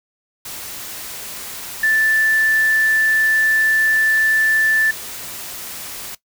sine tone in noise, 1760 Hz, A6, in tune, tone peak -13 dBFS, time 1.83-4.91 s, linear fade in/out 5 ms, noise white, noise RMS -31 dBFS, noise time 0.45-6.15 s, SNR +15 dB, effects noise-tail reverb RT60 0.1 s tail -17 dB re dry

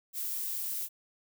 violet noise, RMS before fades -35 dBFS, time 0.13-0.89 s, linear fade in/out 50 ms, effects none

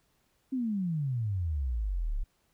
sine exponential sweep, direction down, 271 to 31.65 Hz, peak -28 dBFS, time 0.52-2.24 s, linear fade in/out 10 ms, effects pink hiss -72 dBFS RMS until 2.53 s

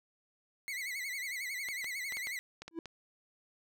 40% pulse tone with vibrato, 2093 Hz, C7, in tune, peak -36 dBFS, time 0.68-2.39 s, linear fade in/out 0 ms, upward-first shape sine, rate 11 Hz, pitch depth 120 cents each way
clicks, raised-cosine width 0.2 ms, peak -27 dBFS, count 8, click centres 1.687 / 1.844 / 2.123 / 2.17 / 2.271 / 2.62 / 2.68 / 2.857 s
triangle tone with exponential growth, 330 Hz, E4, 2 cents sharp, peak -30 dBFS, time 2.71-2.79 s, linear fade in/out 2 ms, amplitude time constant 17 ms
effects none

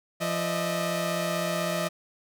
sawtooth tone cluster, 172.3 / 605 / 641 Hz, F3 / D#5 / E5, -23 / -49 / -49 cents, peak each -27 dBFS, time 0.2-1.89 s, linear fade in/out 20 ms, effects none

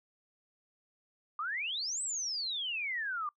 sine exponential two-way sweep, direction up then down, 1163 to 8200 to 1163 Hz, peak -33 dBFS, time 1.39-3.29 s, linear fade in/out 2 ms, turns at 2.02 s, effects noise-tail reverb RT60 0.1 s tail -24 dB re dry

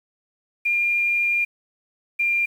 sine tone pair in turn, 2404 / 2391 Hz, D7 / D7, +40 / +30 cents, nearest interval unison, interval 10 cents, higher first, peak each -18 dBFS, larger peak neither, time 0.65-1.45 / 2.19-2.46 s, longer first, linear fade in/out 10 ms, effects 8-bit

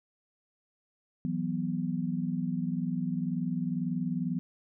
sine chord, E suspended second, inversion none, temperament equal, 164.81 / 185 / 246.9 Hz, E3 / F#3 / B3, 0 / 0 / 0 cents, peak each -33 dBFS, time 1.25-4.39 s, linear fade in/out 0 ms, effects none

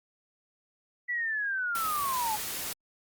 sine linear sweep, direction down, 1975.5 to 830.6 Hz, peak -28 dBFS, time 1.08-2.37 s, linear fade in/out 20 ms
white noise, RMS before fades -35 dBFS, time 1.75-2.73 s, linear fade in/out 2 ms
effects Opus 48 kbps

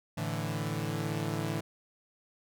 sawtooth chord, A suspended fourth, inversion none, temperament equal, 110 / 146.83 / 164.81 Hz, A2 / D3 / E3, 0 / 0 / 0 cents, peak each -32 dBFS, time 0.17-1.61 s, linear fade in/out 10 ms, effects none

